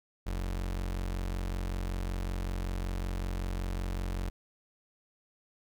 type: tone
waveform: 35% pulse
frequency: 45.31 Hz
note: F#1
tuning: 36 cents flat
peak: -30 dBFS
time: 0.26-4.3 s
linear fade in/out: 10 ms
effects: none